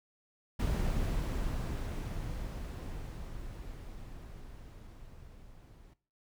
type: noise with level ramp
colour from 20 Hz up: brown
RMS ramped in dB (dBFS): -30 to -55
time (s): 0.59-5.94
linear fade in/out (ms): 10
effects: noise-tail reverb RT60 0.4 s tail -18 dB re dry